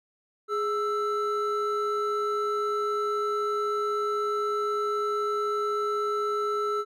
triangle tone pair together, 416.1 / 1324.4 Hz, G#4 / E6, +3 / +8 cents, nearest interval octave + minor sixth, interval 2005 cents, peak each -26 dBFS, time 0.48-6.85 s, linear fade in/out 50 ms, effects none

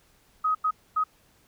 sine tone bursts at uneven times, 1261 Hz, D#6, 23 cents sharp, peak -21 dBFS, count 3, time 0.44-0.55 / 0.64-0.71 / 0.96-1.04 s, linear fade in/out 10 ms, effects pink hiss -62 dBFS RMS until 1.47 s

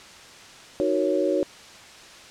sine chord, D# minor seventh, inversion none, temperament equal, 311.1 / 370 / 466.2 / 554.4 Hz, D#4 / F#4 / A#4 / C#5, 0 / 0 / 0 / 0 cents, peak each -26 / -25 / -29 / -24 dBFS, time 0.8-1.43 s, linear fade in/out 0 ms, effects white hiss -45 dBFS RMS until 2.3 s + low-pass 6000 Hz 12 dB/octave

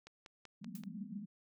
click train, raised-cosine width 0.2 ms, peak -35 dBFS, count 5, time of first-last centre 0.07-0.836 s, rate 5.22 Hz
white band-pass noise, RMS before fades -46 dBFS, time 0.61-1.26 s, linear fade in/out 10 ms, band 170 to 240 Hz, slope 96 dB/octave
blue noise with exponential decay, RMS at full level -49 dBFS, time 0.75-0.87 s, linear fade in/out 2 ms, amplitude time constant 24 ms
effects none

